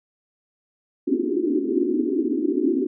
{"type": "band-pass noise", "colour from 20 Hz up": "white", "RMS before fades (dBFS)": -22, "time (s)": [1.07, 2.87], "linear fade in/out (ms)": 10, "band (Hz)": [240, 390], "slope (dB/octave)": 96, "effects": []}